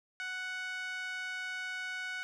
5% pulse tone with band-pass filter, 741 Hz, F#5, 2 cents sharp, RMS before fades -39 dBFS, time 0.2-2.23 s, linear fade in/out 0 ms, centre 1700 Hz, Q 4.6, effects none

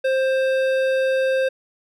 triangle tone with hard clipping, 527 Hz, C5, 12 cents sharp, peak -19 dBFS, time 0.04-1.49 s, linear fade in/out 10 ms, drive 16 dB, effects none

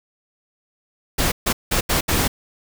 pink noise bursts at uneven times, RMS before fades -19 dBFS, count 5, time 1.18-1.32 / 1.46-1.53 / 1.71-1.81 / 1.89-2.01 / 2.08-2.28 s, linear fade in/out 10 ms, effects none

